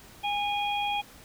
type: harmonic tone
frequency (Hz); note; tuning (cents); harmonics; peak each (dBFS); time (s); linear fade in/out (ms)
820; G#5; -22; 1 / 3 / 4; -28 / -33 / -34; 0.23-1.02; 20
effects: pink hiss -51 dBFS RMS until 1.24 s